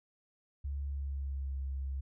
sine tone with pitch glide, 70.2 to 67.54 Hz, C#2 to C#2, +22 to -44 cents, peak -34 dBFS, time 0.64-2.01 s, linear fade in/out 10 ms, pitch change -66 cents, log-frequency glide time 0.84-1.56 s, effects none

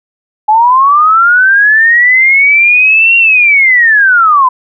sine linear two-way sweep, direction up then down, 838 to 2763 to 989 Hz, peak -3 dBFS, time 0.48-4.49 s, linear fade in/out 10 ms, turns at 3.17 s, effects none

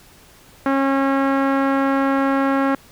sawtooth tone with low-pass filter, 272.5 Hz, C#4, 29 cents flat, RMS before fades -18 dBFS, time 0.66-2.75 s, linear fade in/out 2 ms, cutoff 1500 Hz, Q 1.7, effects pink hiss -48 dBFS RMS until 2.91 s

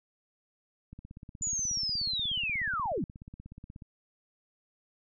click train, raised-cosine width 5 ms, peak -33 dBFS, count 49, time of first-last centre 0.93-3.822 s, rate 16.6 Hz
sine linear sweep, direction down, 7040 to 133.4 Hz, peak -29 dBFS, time 1.42-3.04 s, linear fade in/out 2 ms
effects none

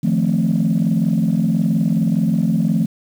sine chord, F dominant seventh, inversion third, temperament equal, 155.56 / 174.61 / 220 / 261.6 Hz, Eb3 / F3 / A3 / C4, 0 / 0 / 0 / 0 cents, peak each -20 / -17 / -17 / -23 dBFS, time 0.03-2.86 s, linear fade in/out 10 ms, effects tanh soft clip ceiling -8 dBFS + 7-bit

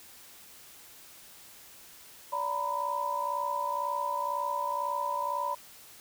sine tone cluster, 577 / 936 / 998 Hz, D5 / A#5 / B5, -31 / +7 / +18 cents, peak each -37 / -34 / -31 dBFS, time 2.32-5.55 s, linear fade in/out 10 ms, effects white hiss -52 dBFS RMS until 6 s

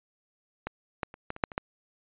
clicks, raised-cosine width 0.5 ms, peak -17 / -14 / -29 / -18 / -26 / -8 / -26 / -13 dBFS, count 8, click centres 0.67 / 1.032 / 1.141 / 1.304 / 1.364 / 1.438 / 1.518 / 1.579 s, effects resampled to 8000 Hz

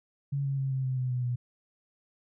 sine tone with pitch steps, 140.1 / 137.45 / 134.86 / 132.31 / 129.81 / 127.36 / 124.96 / 122.6 Hz, C#3 / C#3 / C#3 / C3 / C3 / C3 / B2 / B2, +19 / -14 / -47 / +20 / -13 / -46 / +21 / -12 cents, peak -27 dBFS, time 0.32-1.36 s, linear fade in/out 10 ms, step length 130 ms, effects none

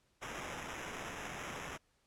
white noise with sample-and-hold, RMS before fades -44 dBFS, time 0.21-1.78 s, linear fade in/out 20 ms, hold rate 4410 Hz, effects pink hiss -75 dBFS RMS until 2.06 s + low-pass 10000 Hz 12 dB/octave

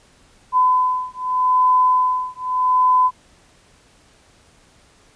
sine beating tone pair, 1010 / 1010.82 Hz, B5 / B5, +39 / +40 cents, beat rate 0.82 Hz, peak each -17 dBFS, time 0.52-3.11 s, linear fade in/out 50 ms, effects pink hiss -53 dBFS RMS until 5.15 s + resampled to 22050 Hz

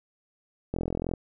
click train, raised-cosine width 2 ms, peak -16 dBFS, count 18, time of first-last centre 0.74-1.137 s, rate 42.8 Hz, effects none

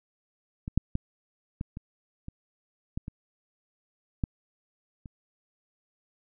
clicks, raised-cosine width 5 ms, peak -21 / -9 / -15 / -20 / -25 / -26 / -19 / -24 / -14 / -30 dBFS, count 10, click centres 0.679 / 0.776 / 0.954 / 1.611 / 1.771 / 2.284 / 2.975 / 3.081 / 4.238 / 5.058 s, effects none

